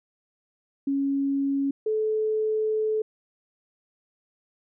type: tone pair in turn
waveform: sine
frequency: 276.7 / 433.6 Hz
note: C#4 / A4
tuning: -3 / -25 cents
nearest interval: minor sixth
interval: 778 cents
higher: second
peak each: -22 / -22 dBFS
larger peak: neither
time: 0.87-1.71 / 1.86-3.02 s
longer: second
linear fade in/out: 5 ms
effects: none